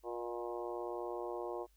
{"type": "harmonic tone with a mistuned harmonic", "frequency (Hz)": 118.9, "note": "A#2", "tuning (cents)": 35, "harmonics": [3, 4, 5, 6, 7, 8, 9], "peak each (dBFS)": [-42, -44, -46, -48, -49, -50, -51], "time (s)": [0.03, 1.67], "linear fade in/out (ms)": 50, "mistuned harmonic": 5, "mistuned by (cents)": 27, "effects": ["added 50 Hz sine -66 dBFS peak until 1.76 s", "white hiss -75 dBFS RMS until 1.76 s"]}